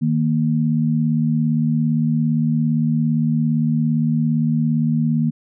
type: tone pair together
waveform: sine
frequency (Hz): 155.56 / 233.1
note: D#3 / A#3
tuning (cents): 0 / 0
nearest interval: perfect fifth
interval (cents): 700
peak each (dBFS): -18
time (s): 0.01-5.31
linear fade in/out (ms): 20
effects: none